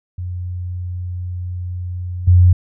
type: tone with level steps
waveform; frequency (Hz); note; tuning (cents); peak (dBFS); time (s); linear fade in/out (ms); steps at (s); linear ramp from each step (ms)
sine; 89.6; F2; +45; -22 / -6; 0.18-2.53; 5; 2.27; 10
effects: none